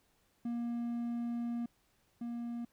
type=tone pair in turn; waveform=triangle; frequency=236.5 / 236.5 Hz; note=A#3 / A#3; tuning=+25 / +25 cents; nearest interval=unison; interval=0 cents; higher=neither; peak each=-32 / -35 dBFS; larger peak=first; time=0.45-1.66 / 2.21-2.65 s; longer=first; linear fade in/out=5 ms; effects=pink hiss -73 dBFS RMS until 2.72 s